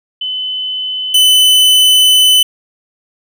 sine / 45% pulse tone pair in turn, 3025 / 3015 Hz, F#7 / F#7, +38 / +32 cents, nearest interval unison, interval 6 cents, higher first, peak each -16 / -5 dBFS, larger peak second, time 0.21-1.14 / 1.14-2.43 s, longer second, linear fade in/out 5 ms, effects none

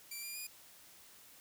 5% pulse tone with pitch steps, 2349 / 2400 / 2452 Hz, D7 / D7 / D#7, 0 / +37 / -26 cents, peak -33 dBFS, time 0.11-0.47 s, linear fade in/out 5 ms, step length 120 ms, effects white hiss -59 dBFS RMS until 1.4 s

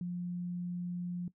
sine tone, 176.7 Hz, F3, 21 cents sharp, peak -34 dBFS, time 0.01-1.28 s, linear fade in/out 2 ms, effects noise-tail reverb RT60 0.1 s tail -17 dB re dry

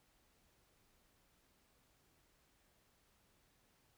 silence, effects pink hiss -74 dBFS RMS until 3.97 s

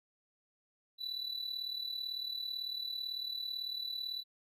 triangle tone with amplitude modulation, 3967 Hz, B7, 7 cents sharp, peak -32 dBFS, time 0.98-4.24 s, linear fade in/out 50 ms, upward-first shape sine, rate 38 Hz, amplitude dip 70%, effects tanh soft clip ceiling -28 dBFS

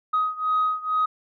sine beating tone pair, 1256 / 1258.2 Hz, D#6 / D#6, +16 / +19 cents, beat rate 2.2 Hz, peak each -22 / -24 dBFS, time 0.13-1.06 s, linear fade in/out 10 ms, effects tanh soft clip ceiling -15 dBFS

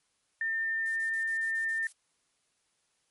sine tone, 1803 Hz, A6, 42 cents sharp, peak -28 dBFS, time 0.41-1.87 s, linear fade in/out 2 ms
violet noise bursts, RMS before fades -47 dBFS, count 8, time 0.86-1.922 s, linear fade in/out 0 ms, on 96 ms, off 42 ms
effects white hiss -74 dBFS RMS until 3.1 s + MP3 48 kbps

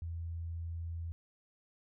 sine tone, 83.6 Hz, E2, 25 cents sharp, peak -37 dBFS, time 0.02-1.12 s, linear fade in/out 0 ms, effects none

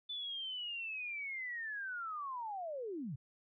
sine linear sweep, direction down, 3516 to 112.8 Hz, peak -39 dBFS, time 0.09-3.16 s, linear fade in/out 10 ms, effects none

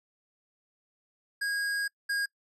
square tone pair in turn, 1637 / 1629.8 Hz, G#6 / G#6, -25 / -33 cents, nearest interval unison, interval 8 cents, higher first, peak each -29 / -28 dBFS, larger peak second, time 1.41-1.88 / 2.09-2.26 s, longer first, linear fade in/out 10 ms, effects noise-tail reverb RT60 0.1 s tail -24 dB re dry + low-pass 11000 Hz 12 dB/octave

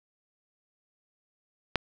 click, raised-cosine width 0.3 ms, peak -8 dBFS, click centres 1.757 s, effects none

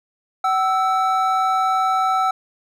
triangle tone pair together, 758.9 / 1318.5 Hz, F#5 / E6, +44 / 0 cents, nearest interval minor seventh, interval 956 cents, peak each -17 dBFS, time 0.44-2.31 s, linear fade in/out 5 ms, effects none

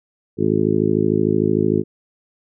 harmonic tone, 53.3 Hz, G#1, 46 cents sharp, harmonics 2 / 3 / 4 / 5 / 6 / 7 / 8, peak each -26 / -23 / -22 / -24 / -22 / -20 / -23 dBFS, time 0.37-1.84 s, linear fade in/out 50 ms, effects none

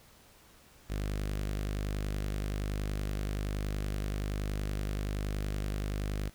sawtooth tone with notch filter, 50.6 Hz, G#1, 44 cents flat, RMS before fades -34 dBFS, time 0.89-6.3 s, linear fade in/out 20 ms, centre 910 Hz, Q 2, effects pink hiss -59 dBFS RMS until 6.34 s

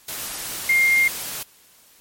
sine tone in noise, 2118 Hz, C7, 21 cents sharp, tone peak -14 dBFS, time 0.69-1.08 s, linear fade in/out 5 ms, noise white, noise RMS -30 dBFS, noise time 0.08-1.43 s, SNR +13 dB, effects white hiss -53 dBFS RMS until 2 s + MP3 64 kbps

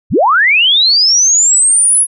sine linear sweep, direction up, 39.72 to 10590 Hz, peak -6 dBFS, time 0.1-2.07 s, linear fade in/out 50 ms, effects none

